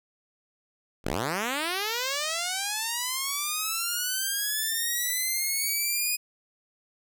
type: linear sweep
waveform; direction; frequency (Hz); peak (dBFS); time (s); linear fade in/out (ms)
5% pulse; up; 34.65 to 2489; -16; 1.04-6.17; 20
effects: none